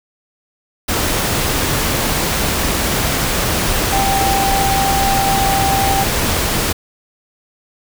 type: tone in noise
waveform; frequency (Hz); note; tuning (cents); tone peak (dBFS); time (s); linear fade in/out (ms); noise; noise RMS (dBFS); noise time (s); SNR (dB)
sine; 784; G5; 0; -15; 3.92-6.04; 10; pink; -17; 0.88-6.73; -1
effects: none